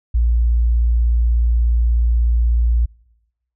sine tone, 58.27 Hz, A#1, in tune, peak -12 dBFS, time 0.14-2.86 s, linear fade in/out 10 ms, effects noise-tail reverb RT60 1.0 s tail -26 dB re dry

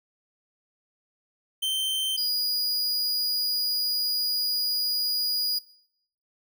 45% pulse tone pair in turn, 3113 / 4897 Hz, G7 / D#8, -13 / -28 cents, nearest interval minor sixth, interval 785 cents, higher second, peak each -24 dBFS, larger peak neither, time 1.62-2.17 / 2.17-5.59 s, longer second, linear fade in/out 10 ms, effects noise-tail reverb RT60 0.7 s tail -21 dB re dry

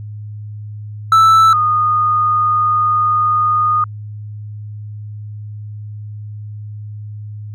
triangle / sine tone pair in turn, 1318.5 / 1230.2 Hz, E6 / D#6, 0 / -20 cents, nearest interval minor second, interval 120 cents, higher first, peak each -4 / -11 dBFS, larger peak first, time 1.12-1.53 / 1.53-3.84 s, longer second, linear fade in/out 2 ms, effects added 105 Hz sine -26 dBFS peak until 7.54 s

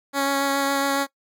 10% pulse tone with vibrato, 277.2 Hz, C#4, in tune, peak -12 dBFS, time 0.13-1.07 s, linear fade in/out 50 ms, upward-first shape sine, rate 7.2 Hz, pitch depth 11 cents each way, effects noise-tail reverb RT60 0.1 s tail -20 dB re dry

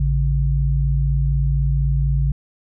sine tone pair together, 55.41 / 139.5 Hz, A1 / C#3, +13 / +11 cents, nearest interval octave + major third, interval 1598 cents, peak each -17 / -19 dBFS, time 0-2.32 s, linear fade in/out 5 ms, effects none

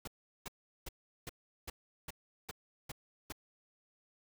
pink noise bursts, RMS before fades -43 dBFS, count 9, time 0.05-3.324 s, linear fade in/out 5 ms, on 26 ms, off 380 ms, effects none

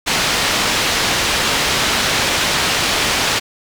white low-pass noise, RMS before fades -17 dBFS, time 0.06-3.4 s, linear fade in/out 20 ms, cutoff 4400 Hz, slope 12 dB/octave, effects none

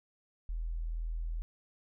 sine tone, 41.02 Hz, E1, 8 cents flat, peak -33 dBFS, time 0.49-1.42 s, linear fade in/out 0 ms, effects none

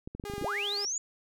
clicks, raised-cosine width 3 ms, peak -26 dBFS, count 9, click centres 0.075 / 0.15 / 0.198 / 0.239 / 0.299 / 0.337 / 0.381 / 0.414 / 0.445 s
sawtooth tone with vibrato, 407 Hz, G#4, 35 cents flat, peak -33 dBFS, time 0.25-0.85 s, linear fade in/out 2 ms, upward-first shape triangle, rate 13 Hz, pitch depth 16 cents each way
sine linear sweep, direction up, 230 to 7040 Hz, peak -30 dBFS, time 0.42-0.98 s, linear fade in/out 2 ms
effects none

